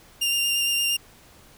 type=tone with vibrato; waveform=sawtooth; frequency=2794 Hz; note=F7; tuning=in tune; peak=-18 dBFS; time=0.21-0.97 s; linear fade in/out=10 ms; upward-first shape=square; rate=8.7 Hz; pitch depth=10 cents each way; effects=pink hiss -52 dBFS RMS until 1.57 s